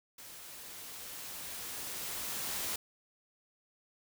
white noise with level ramp, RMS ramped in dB -50 to -36 dBFS, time 0.18-2.76 s, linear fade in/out 5 ms, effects none

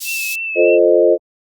pink high-pass noise, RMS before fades -26 dBFS, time 0-0.36 s, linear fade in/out 20 ms, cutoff 4000 Hz, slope 24 dB/octave
sine tone with vibrato, 2637 Hz, E7, in tune, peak -20 dBFS, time 0.04-0.79 s, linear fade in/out 50 ms, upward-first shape triangle, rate 3.3 Hz, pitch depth 42 cents each way
sine chord, F dominant seventh, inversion none, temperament equal with one note detuned, 349.2 / 440 / 523.3 / 616.9 Hz, F4 / A4 / C5 / Eb5, 0 / 0 / 0 / -15 cents, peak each -14 dBFS, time 0.55-1.18 s, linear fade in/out 50 ms
effects Opus 32 kbps

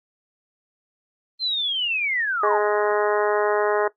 sine linear sweep, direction down, 4186 to 737 Hz, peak -21 dBFS, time 1.39-2.6 s, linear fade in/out 50 ms
harmonic tone, 208.7 Hz, G#3, 9 cents sharp, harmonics 2 / 3 / 4 / 5 / 6 / 7 / 8 / 9, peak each -21 / -25 / -27 / -29 / -31 / -32 / -33 / -34 dBFS, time 2.43-3.88 s, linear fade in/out 5 ms
effects noise-tail reverb RT60 0.1 s tail -17 dB re dry + Opus 32 kbps

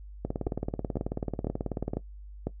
two click trains, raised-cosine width 2 ms, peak -16 / -17 dBFS, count 5 / 32, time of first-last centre 0.47-2.47 / 0.25-1.935 s, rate 2 / 18.4 Hz, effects noise-tail reverb RT60 0.1 s tail -17 dB re dry + added 50 Hz sine -42 dBFS peak until 2.6 s

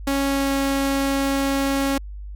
sawtooth tone with pitch glide, 276.2 to 274.6 Hz, C#4 to C#4, -6 to -16 cents, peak -15 dBFS, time 0.07-1.98 s, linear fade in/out 5 ms, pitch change -10 cents, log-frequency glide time 0.25-0.54 s, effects added 50 Hz sine -31 dBFS peak until 2.35 s + MP3 96 kbps

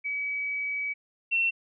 sine tone pair in turn, 2278 / 2709 Hz, C#7 / E7, +47 / +47 cents, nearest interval minor third, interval 300 cents, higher second, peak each -28 / -22 dBFS, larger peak second, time 0.04-0.94 / 1.31-1.51 s, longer first, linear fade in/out 20 ms, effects none

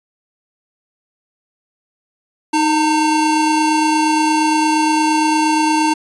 square tone pair together, 311.1 / 904.7 Hz, D#4 / A5, 0 / +48 cents, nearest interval octave + tritone, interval 1848 cents, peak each -16 dBFS, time 2.53-5.94 s, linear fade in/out 10 ms, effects resampled to 24000 Hz

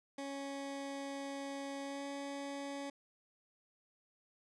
20% pulse tone with pitch glide, 277.2 to 280.1 Hz, C#4 to C#4, 0 to +18 cents, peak -36 dBFS, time 0.18-2.9 s, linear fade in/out 5 ms, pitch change +18 cents, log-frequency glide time 1.83-2.05 s, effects resampled to 22050 Hz

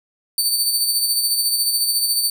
20% pulse tone with tremolo, 4563 Hz, C#8, 49 cents sharp, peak -9 dBFS, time 0.38-2.3 s, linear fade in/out 2 ms, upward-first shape sine, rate 14 Hz, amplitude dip 45%, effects none

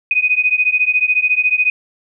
sine beating tone pair, 2489 / 2503 Hz, D#7 / D#7, 0 / +10 cents, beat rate 14 Hz, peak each -15 dBFS, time 0.11-1.7 s, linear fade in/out 2 ms, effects none

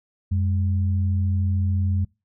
sine tone pair together, 91.3 / 205 Hz, F#2 / G#3, -23 / -22 cents, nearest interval octave + major second, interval 1401 cents, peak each -19 / -30 dBFS, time 0.31-2.05 s, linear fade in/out 10 ms, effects noise-tail reverb RT60 0.3 s tail -26 dB re dry

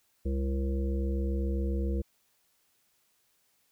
harmonic tone, 67.4 Hz, C#2, 48 cents flat, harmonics 1 / 3 / 5 / 7 / 8, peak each -28 / -36 / -38 / -40 / -47 dBFS, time 0.25-2.02 s, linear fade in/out 10 ms, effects white hiss -71 dBFS RMS until 3.71 s

